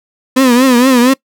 35% pulse tone with vibrato, 252.4 Hz, B3, 38 cents sharp, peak -4 dBFS, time 0.36-1.14 s, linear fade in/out 10 ms, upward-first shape triangle, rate 4.3 Hz, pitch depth 130 cents each way, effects noise-tail reverb RT60 0.1 s tail -23 dB re dry

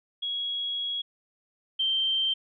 sine tone pair in turn, 3322 / 3136 Hz, G#7 / G7, 0 / 0 cents, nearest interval minor second, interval 100 cents, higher first, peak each -28 / -23 dBFS, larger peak second, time 0.22-1.02 / 1.79-2.34 s, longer first, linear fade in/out 10 ms, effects none

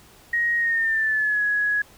sine tone with pitch glide, 1881 to 1675.8 Hz, A#6 to G#6, +15 to +15 cents, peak -19 dBFS, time 0.33-1.82 s, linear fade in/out 5 ms, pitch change -200 cents, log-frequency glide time 0.57-1.43 s, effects pink hiss -51 dBFS RMS until 1.97 s

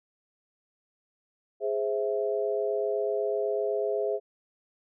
sine chord, Ab augmented, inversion none, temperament equal, 415.3 / 523.3 / 659.3 Hz, Ab4 / C5 / E5, 0 / 0 / 0 cents, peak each -28 / -32 / -31 dBFS, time 1.6-4.2 s, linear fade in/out 50 ms, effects none

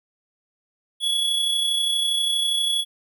square tone with amplitude modulation, 3375 Hz, G#7, 27 cents sharp, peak -19 dBFS, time 1-2.85 s, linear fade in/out 50 ms, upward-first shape sine, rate 32.4 Hz, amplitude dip 35%, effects none

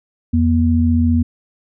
sine tone pair together, 84.8 / 239.7 Hz, E2 / A#3, +50 / +48 cents, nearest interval octave + tritone, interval 1798 cents, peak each -14 dBFS, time 0.33-1.23 s, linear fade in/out 10 ms, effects none

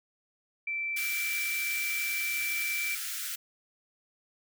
sine tone, 2334 Hz, D7, 11 cents flat, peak -30 dBFS, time 0.67-2.95 s, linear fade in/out 5 ms
white high-pass noise, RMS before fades -36 dBFS, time 0.96-3.36 s, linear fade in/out 10 ms, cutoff 1300 Hz, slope 96 dB/octave
effects none

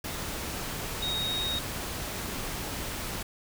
sine tone in noise, 3755 Hz, A#7, 12 cents sharp, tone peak -29 dBFS, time 1.02-1.59 s, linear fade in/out 5 ms, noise pink, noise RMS -35 dBFS, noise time 0.04-3.23 s, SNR +3 dB, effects none

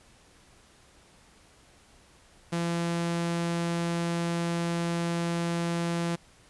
sawtooth tone, 170 Hz, F3, 46 cents flat, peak -23 dBFS, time 2.52-6.16 s, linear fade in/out 10 ms, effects pink hiss -58 dBFS RMS until 6.49 s + resampled to 24000 Hz

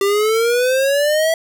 square exponential sweep, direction up, 392 to 659 Hz, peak -14 dBFS, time 0.01-1.34 s, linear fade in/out 2 ms, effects none

